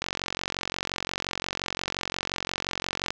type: click train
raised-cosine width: 0.2 ms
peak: -10 dBFS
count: 142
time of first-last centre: 0.02-3.105 s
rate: 45.7 Hz
effects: low-pass 7000 Hz 12 dB/octave + 8-bit